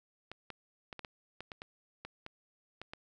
clicks, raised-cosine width 0.3 ms, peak -27 dBFS, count 12, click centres 0.316 / 0.503 / 0.928 / 0.993 / 1.048 / 1.406 / 1.518 / 1.619 / 2.05 / 2.264 / 2.816 / 2.935 s, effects none

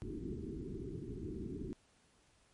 white low-pass noise, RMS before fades -43 dBFS, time 0.02-1.73 s, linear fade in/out 0 ms, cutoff 410 Hz, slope 96 dB/octave, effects pink hiss -70 dBFS RMS until 2.53 s + MP3 48 kbps

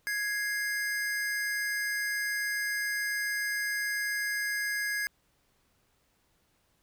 square tone pair together, 1661.2 / 2100 Hz, G#6 / C7, 0 / +6 cents, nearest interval major third, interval 406 cents, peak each -31 / -37 dBFS, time 0.07-5.07 s, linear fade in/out 0 ms, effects pink hiss -71 dBFS RMS until 6.82 s

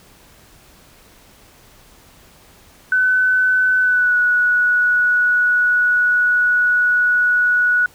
sine tone with pitch glide, 1509 to 1466.9 Hz, F#6 to F#6, +34 to -15 cents, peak -12 dBFS, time 2.92-7.86 s, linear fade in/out 2 ms, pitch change -49 cents, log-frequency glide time 3.8-4.16 s, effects pink hiss -48 dBFS RMS until 7.94 s

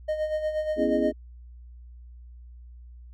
triangle tone with tremolo, 617 Hz, D#5, 15 cents flat, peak -21 dBFS, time 0.08-1.12 s, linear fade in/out 10 ms, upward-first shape sine, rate 8.4 Hz, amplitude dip 60%
sine chord, C# minor seventh, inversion third, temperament equal, 246.9 / 277.2 / 329.6 / 415.3 Hz, B3 / C#4 / E4 / G#4, 0 / 0 / 0 / 0 cents, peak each -28 dBFS, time 0.76-1.13 s, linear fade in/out 50 ms
effects added 60 Hz sine -43 dBFS peak until 3.13 s

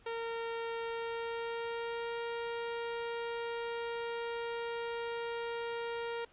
sawtooth tone with pitch glide, 460.5 to 467.2 Hz, A#4 to A#4, -21 to +4 cents, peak -32 dBFS, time 0.06-6.25 s, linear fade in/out 5 ms, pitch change +25 cents, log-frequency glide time 0.85-2.18 s, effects pink hiss -63 dBFS RMS until 6.32 s + resampled to 8000 Hz

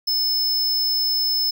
square tone, 5230 Hz, E8, 15 cents flat, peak -19 dBFS, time 0.07-1.51 s, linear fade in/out 10 ms, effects none

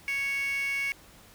15% pulse tone with high-pass filter, 554.4 Hz, C#5, in tune, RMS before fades -30 dBFS, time 0.08-0.92 s, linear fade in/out 0 ms, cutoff 2300 Hz, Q 9.4, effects pink hiss -54 dBFS RMS until 1.34 s

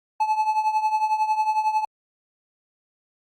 triangle tone with tremolo, 864 Hz, A5, 32 cents flat, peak -14 dBFS, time 0.2-1.85 s, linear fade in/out 5 ms, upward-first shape triangle, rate 11 Hz, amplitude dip 80%, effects Opus 48 kbps

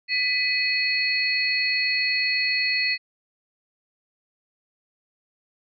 sine tone cluster, 1994 / 2526 / 4354 Hz, B6 / D#7 / C#8, +16 / +26 / -32 cents, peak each -25 / -25 / -25 dBFS, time 0.08-2.98 s, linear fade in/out 50 ms, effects none

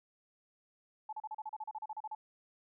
sine tone bursts, 863 Hz, A5, 34 cents flat, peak -38 dBFS, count 15, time 1.09-2.15 s, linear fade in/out 5 ms, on 38 ms, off 35 ms, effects none

